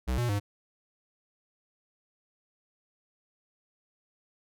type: tone with pitch steps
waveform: square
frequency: 63.2 / 120.9 / 101.9 Hz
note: B1 / B2 / G#2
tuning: +41 / -36 / -32 cents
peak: -27 dBFS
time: 0.07-0.4 s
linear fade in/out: 20 ms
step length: 110 ms
effects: none